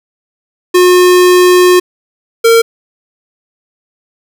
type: tone pair in turn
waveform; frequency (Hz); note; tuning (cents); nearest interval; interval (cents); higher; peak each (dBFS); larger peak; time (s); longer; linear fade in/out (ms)
square; 360 / 458.4; F#4 / A#4; -47 / -29; major third; 418; second; -4; neither; 0.74-1.8 / 2.44-2.62; first; 10
effects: none